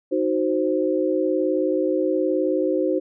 sine chord, C diminished, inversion first, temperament equal, 311.1 / 370 / 523.3 Hz, Eb4 / Gb4 / C5, 0 / 0 / 0 cents, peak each -23 dBFS, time 0.11-3 s, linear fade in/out 20 ms, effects none

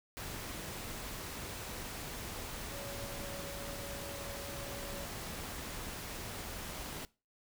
sine tone in noise, 562 Hz, C#5, 24 cents sharp, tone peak -47 dBFS, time 2.72-5.05 s, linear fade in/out 0 ms, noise pink, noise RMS -43 dBFS, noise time 0.17-7.05 s, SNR -7 dB, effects noise-tail reverb RT60 0.3 s tail -21 dB re dry

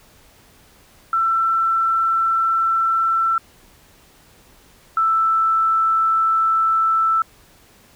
sine tone pair in turn, 1339 / 1323.6 Hz, E6 / E6, +27 / +7 cents, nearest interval unison, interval 20 cents, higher first, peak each -15 / -14 dBFS, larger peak second, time 1.13-3.38 / 4.97-7.22 s, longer neither, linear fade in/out 2 ms, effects pink hiss -51 dBFS RMS until 7.95 s

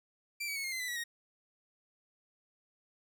sawtooth tone with pitch steps, 2349 / 2274 / 2202 / 2132 / 2064 / 1998.2 / 1934.6 / 1873 Hz, D7 / C#7 / C#7 / C7 / C7 / B6 / B6 / A#6, 0 / +44 / -12 / +32 / -24 / +20 / -36 / +8 cents, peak -32 dBFS, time 0.4-1.04 s, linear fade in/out 10 ms, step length 80 ms, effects none

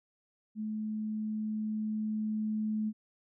sine tone with level ramp, 215.4 Hz, A3, 37 cents flat, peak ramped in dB -33 to -29 dBFS, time 0.55-2.93 s, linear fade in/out 50 ms, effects none

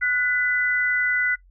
sine tone pair together, 1469.1 / 2000 Hz, F#6 / B6, -13 / +21 cents, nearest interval perfect fourth, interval 534 cents, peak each -22 dBFS, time 0.01-1.36 s, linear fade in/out 20 ms, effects noise-tail reverb RT60 0.1 s tail -20 dB re dry + added 45 Hz sine -50 dBFS peak until 1.5 s

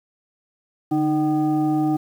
sine tone with frequency modulation, 308.5 Hz, D#4, 15 cents flat, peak -17 dBFS, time 0.91-1.97 s, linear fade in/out 10 ms, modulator 456 Hz, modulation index 0.72, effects 8-bit

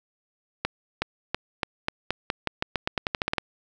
accelerating click train, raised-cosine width 0.3 ms, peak -8 dBFS, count 18, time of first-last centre 0.65-3.382 s, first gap 370 ms, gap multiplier 0.88, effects none

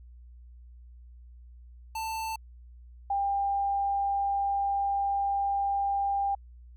square / sine tone pair in turn, 888 / 796.8 Hz, A5 / G5, +16 / +28 cents, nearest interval major second, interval 188 cents, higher first, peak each -32 / -25 dBFS, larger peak second, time 1.95-2.36 / 3.1-6.35 s, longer second, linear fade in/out 5 ms, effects added 60 Hz sine -47 dBFS peak until 6.76 s

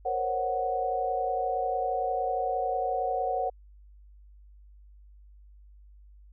sine tone cluster, 468.8 / 524 / 555 / 741 Hz, A#4 / C5 / C#5 / F#5, +10 / +2 / +2 / +2 cents, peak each -34 / -35 / -34 / -28 dBFS, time 0.05-3.5 s, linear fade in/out 10 ms, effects added 50 Hz sine -50 dBFS peak until 6.32 s

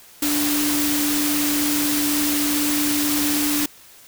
sine tone in noise, 293.7 Hz, D4, in tune, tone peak -21 dBFS, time 0.22-3.66 s, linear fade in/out 5 ms, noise white, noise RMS -23 dBFS, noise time 0.22-3.66 s, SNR -1 dB, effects white hiss -47 dBFS RMS until 4.07 s

